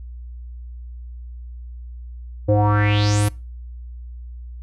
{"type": "tone with low-pass filter sweep", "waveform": "square", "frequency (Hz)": 103.83, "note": "G#2", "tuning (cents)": 0, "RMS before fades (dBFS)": -17, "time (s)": [2.48, 3.29], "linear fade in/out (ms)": 10, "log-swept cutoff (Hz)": [460, 12000], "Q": 5.3, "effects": ["noise-tail reverb RT60 0.3 s tail -24 dB re dry", "added 60 Hz sine -32 dBFS peak until 4.62 s"]}